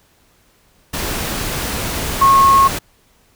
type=tone in noise; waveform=sine; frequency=1090 Hz; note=C#6; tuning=29 cents flat; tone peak=-7 dBFS; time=2.21-2.68 s; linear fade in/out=10 ms; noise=pink; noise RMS=-22 dBFS; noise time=0.93-2.79 s; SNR=+12 dB; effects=pink hiss -55 dBFS RMS until 3.35 s